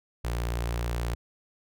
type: tone with notch filter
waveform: sawtooth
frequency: 58.7 Hz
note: A#1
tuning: 13 cents sharp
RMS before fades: -30 dBFS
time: 0.24-1.15 s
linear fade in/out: 10 ms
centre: 230 Hz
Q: 1.5
effects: none